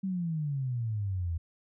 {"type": "exponential sweep", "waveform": "sine", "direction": "down", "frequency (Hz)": [196, 80.7], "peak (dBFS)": -29, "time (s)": [0.03, 1.38], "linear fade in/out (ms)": 10, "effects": []}